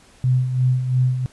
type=tone with tremolo; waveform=sine; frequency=127.5 Hz; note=C3; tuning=44 cents flat; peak=-13 dBFS; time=0.24-1.26 s; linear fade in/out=0 ms; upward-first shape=sine; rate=2.9 Hz; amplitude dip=60%; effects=pink hiss -51 dBFS RMS until 1.32 s + resampled to 24000 Hz